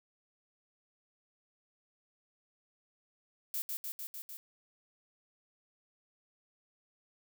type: noise with echo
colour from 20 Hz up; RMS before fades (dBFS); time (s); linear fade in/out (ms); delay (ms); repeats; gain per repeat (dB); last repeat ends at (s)
violet; -36; 3.54-3.62; 0; 150; 5; -2; 4.37
effects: none